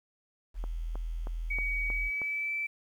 sine tone, 41.2 Hz, E1, in tune, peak -32 dBFS, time 0.54-2.11 s, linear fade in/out 50 ms
click train, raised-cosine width 1 ms, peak -28 dBFS, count 6, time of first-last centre 0.64-2.217 s, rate 3.17 Hz
sine tone with pitch glide, 2260 to 2322 Hz, C#7 to D7, +33 to -20 cents, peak -30 dBFS, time 1.5-2.67 s, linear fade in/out 10 ms, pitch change +47 cents, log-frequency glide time 1.86-2.52 s
effects 10-bit

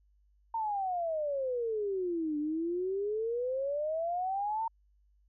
sine exponential two-way sweep, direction down then up, 920 to 293.7 to 920 Hz, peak -30 dBFS, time 0.54-4.68 s, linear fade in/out 5 ms, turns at 2.38 s, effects added 50 Hz sine -64 dBFS peak until 5.28 s

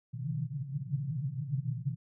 pink band-pass noise, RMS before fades -35 dBFS, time 0.13-1.96 s, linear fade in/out 20 ms, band 120 to 160 Hz, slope 96 dB/octave, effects none

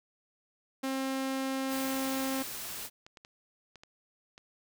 sawtooth tone, 266.5 Hz, C4, 32 cents sharp, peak -27 dBFS, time 0.83-2.43 s, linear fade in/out 10 ms
white noise, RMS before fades -40 dBFS, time 1.68-2.9 s, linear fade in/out 50 ms
clicks, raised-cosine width 0.2 ms, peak -33 dBFS, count 7, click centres 2.822 / 3.065 / 3.172 / 3.249 / 3.757 / 3.835 / 4.379 s
effects none

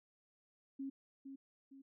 sine tone with echo, 271.7 Hz, C#4, 35 cents flat, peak -40 dBFS, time 0.79-0.9 s, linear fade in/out 10 ms, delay 460 ms, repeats 2, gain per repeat -7 dB, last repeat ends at 1.82 s, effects none

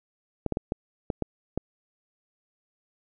clicks, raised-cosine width 2 ms, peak -13 dBFS, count 7, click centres 0.463 / 0.523 / 0.571 / 0.721 / 1.102 / 1.223 / 1.576 s, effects none

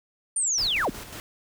sine linear sweep, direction down, 9230 to 117.1 Hz, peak -22 dBFS, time 0.36-0.9 s, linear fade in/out 5 ms
pink noise with tremolo, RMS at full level -38 dBFS, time 0.58-1.2 s, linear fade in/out 0 ms, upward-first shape square, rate 5.5 Hz, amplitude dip 45%
effects none

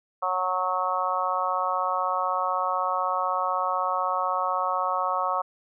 harmonic tone, 184 Hz, F#3, 9 cents flat, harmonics 3 / 4 / 5 / 6 / 7, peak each -32 / -30 / -31 / -27 / -30 dBFS, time 0.22-5.42 s, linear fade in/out 10 ms, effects none

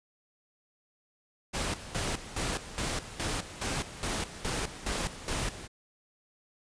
pink noise with tremolo, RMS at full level -32 dBFS, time 1.53-5.68 s, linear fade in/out 20 ms, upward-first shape square, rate 2.4 Hz, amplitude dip 75%, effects resampled to 22050 Hz

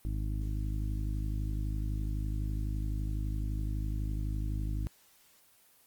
harmonic tone, 51.91 Hz, G#1, in tune, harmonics 1 / 2 / 3 / 4 / 5 / 6, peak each -32 / -37 / -45 / -48 / -47 / -47 dBFS, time 0.05-4.87 s, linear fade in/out 0 ms, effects white hiss -63 dBFS RMS until 5.86 s + Opus 24 kbps

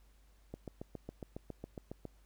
click train, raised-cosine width 2 ms, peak -29 dBFS, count 12, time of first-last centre 0.54-2.053 s, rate 7.27 Hz, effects added 50 Hz sine -62 dBFS peak until 2.25 s + pink hiss -72 dBFS RMS until 2.25 s

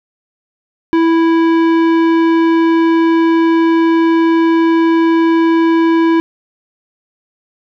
sine tone with tanh clipping, 329.6 Hz, E4, in tune, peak -10 dBFS, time 0.93-6.2 s, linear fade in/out 0 ms, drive 15 dB, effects none

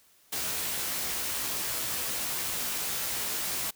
white noise with comb filter, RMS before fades -32 dBFS, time 0.32-3.71 s, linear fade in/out 10 ms, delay 16 ms, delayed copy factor +0.55, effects white hiss -62 dBFS RMS until 3.75 s

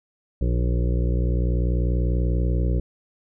harmonic tone with a mistuned harmonic, 60.3 Hz, B1, 41 cents flat, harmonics 1 / 2 / 3 / 5 / 6 / 7 / 8 / 9, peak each -20 / -26 / -30 / -34 / -36 / -37 / -38 / -39 dBFS, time 0.41-2.8 s, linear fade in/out 5 ms, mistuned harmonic 5, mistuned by -23 cents, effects none

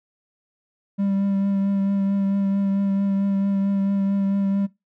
triangle tone with vibrato, 197.2 Hz, G3, 11 cents sharp, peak -17 dBFS, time 0.98-4.67 s, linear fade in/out 20 ms, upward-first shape triangle, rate 4.5 Hz, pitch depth 20 cents each way, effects noise-tail reverb RT60 0.2 s tail -20 dB re dry

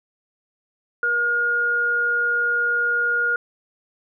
sine tone pair together, 477.4 / 1426 Hz, A#4 / F6, +41 / +36 cents, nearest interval octave + perfect fifth, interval 1895 cents, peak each -30 / -18 dBFS, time 1.03-3.36 s, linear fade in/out 2 ms, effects none

